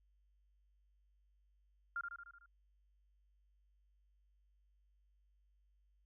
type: tone with echo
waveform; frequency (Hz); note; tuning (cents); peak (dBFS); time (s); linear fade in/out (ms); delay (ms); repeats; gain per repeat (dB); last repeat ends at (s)
sine; 1396.9; F6; 0; -37; 1.96-2.01; 2; 75; 6; -4; 2.46
effects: added 50 Hz sine -70 dBFS peak until 6.05 s